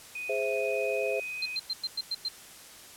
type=tone with pitch glide; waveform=sine; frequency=2489 to 2505 Hz; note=D#7 to D#7; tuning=0 to +11 cents; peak=-34 dBFS; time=0.15-1.57 s; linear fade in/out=5 ms; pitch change=+11 cents; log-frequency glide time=0.51-1.1 s
type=chord; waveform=sine; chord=Ab augmented; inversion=none; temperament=equal; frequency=415.3 / 523.3 / 659.3 Hz; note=Ab4 / C5 / E5; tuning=0 / 0 / 0 cents; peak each=-32 / -31 / -33 dBFS; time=0.29-1.2 s; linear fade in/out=5 ms
type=tone bursts; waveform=sine; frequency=4143 Hz; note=C8; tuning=18 cents flat; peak=-28 dBFS; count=7; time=1.42-2.286 s; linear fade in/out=5 ms; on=38 ms; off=100 ms
effects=white hiss -49 dBFS RMS until 2.96 s + low-pass 12000 Hz 12 dB/octave